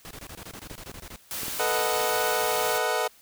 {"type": "noise bursts", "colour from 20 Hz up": "pink", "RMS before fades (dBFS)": -41, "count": 14, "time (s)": [0.05, 1.16], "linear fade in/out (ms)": 0, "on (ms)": 57, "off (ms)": 24}
{"type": "clicks", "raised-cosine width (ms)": 2, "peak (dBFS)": -26, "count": 4, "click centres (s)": [0.713, 0.897, 1.433, 1.482]}
{"type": "noise", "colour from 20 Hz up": "white", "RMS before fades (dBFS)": -33, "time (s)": [1.31, 2.78], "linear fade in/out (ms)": 0}
{"type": "chord", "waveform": "25% pulse", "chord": "B dominant seventh", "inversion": "third", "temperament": "equal", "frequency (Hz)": [440, 493.9, 622.3, 740], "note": ["A4", "B4", "D#5", "F#5"], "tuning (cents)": [0, 0, 0, 0], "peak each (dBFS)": -26, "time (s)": [1.59, 3.08], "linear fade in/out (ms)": 10}
{"effects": ["white hiss -56 dBFS RMS until 3.21 s"]}